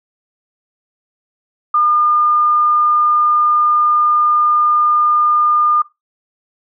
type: tone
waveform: sine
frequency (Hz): 1210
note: D#6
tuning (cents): -49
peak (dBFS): -10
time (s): 1.74-5.82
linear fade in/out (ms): 5
effects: noise-tail reverb RT60 0.2 s tail -18 dB re dry